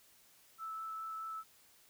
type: tone with vibrato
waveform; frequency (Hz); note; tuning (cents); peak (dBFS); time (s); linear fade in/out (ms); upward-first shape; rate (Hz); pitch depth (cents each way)
sine; 1313; E6; -7; -40; 0.58-1.44; 50; triangle; 4.8; 9
effects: white hiss -65 dBFS RMS until 1.89 s